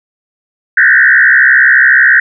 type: tone with frequency modulation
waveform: sine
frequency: 1701 Hz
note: G#6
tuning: 41 cents sharp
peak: -3 dBFS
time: 0.77-2.2 s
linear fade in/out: 5 ms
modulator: 65.9 Hz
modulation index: 3.2
effects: none